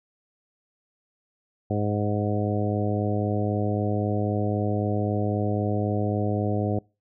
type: harmonic tone with a mistuned harmonic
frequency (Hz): 103.83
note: G#2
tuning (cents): 0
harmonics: 1 / 2 / 3 / 4 / 5 / 6 / 7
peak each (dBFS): -26 / -29 / -31 / -32 / -33 / -34 / -34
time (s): 1.7-6.79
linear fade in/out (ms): 5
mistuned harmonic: 7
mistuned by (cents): +16
effects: noise-tail reverb RT60 0.3 s tail -26 dB re dry